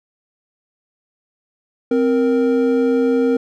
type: tone pair together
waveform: triangle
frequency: 261.2 / 467.9 Hz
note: C4 / A#4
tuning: -3 / +6 cents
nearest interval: minor seventh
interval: 1009 cents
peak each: -14 dBFS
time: 1.91-3.37 s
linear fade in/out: 5 ms
effects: none